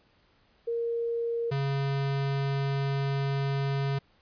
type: tone pair in turn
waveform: sine / square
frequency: 466.2 / 138.23 Hz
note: A#4 / C#3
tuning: 0 / -5 cents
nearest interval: octave + major sixth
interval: 2105 cents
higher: first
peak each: -27 dBFS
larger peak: neither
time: 0.67-1.51 / 1.51-3.99 s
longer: second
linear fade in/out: 10 ms
effects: pink hiss -65 dBFS RMS until 4.21 s + resampled to 11025 Hz